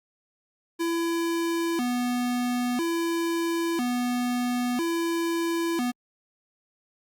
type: tone with vibrato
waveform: square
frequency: 287 Hz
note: D4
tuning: 40 cents flat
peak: -25 dBFS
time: 0.79-5.92 s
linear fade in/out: 20 ms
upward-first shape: square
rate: 0.5 Hz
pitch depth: 270 cents each way
effects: Opus 48 kbps